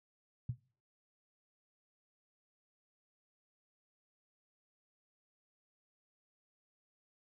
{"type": "tone with exponential decay", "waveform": "sine", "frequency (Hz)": 123.1, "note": "B2", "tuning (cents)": -5, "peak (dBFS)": -30, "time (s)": [0.49, 0.58], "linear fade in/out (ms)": 5, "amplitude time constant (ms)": 18, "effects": ["noise-tail reverb RT60 0.4 s tail -21 dB re dry"]}